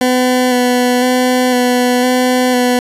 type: tone with vibrato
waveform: 20% pulse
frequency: 250 Hz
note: B3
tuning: 21 cents sharp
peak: -5 dBFS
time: 0.01-2.79 s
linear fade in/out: 2 ms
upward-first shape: square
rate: 0.99 Hz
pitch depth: 16 cents each way
effects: resampled to 32000 Hz